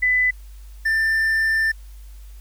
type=tone pair in turn; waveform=sine / triangle; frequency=2000 / 1783.2 Hz; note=B6 / A6; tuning=+21 / +23 cents; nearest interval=major second; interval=198 cents; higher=first; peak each=-15 dBFS; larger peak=neither; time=0.02-0.31 / 0.85-1.72 s; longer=second; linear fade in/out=10 ms; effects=added 50 Hz sine -37 dBFS peak until 2.4 s + white hiss -55 dBFS RMS until 2.4 s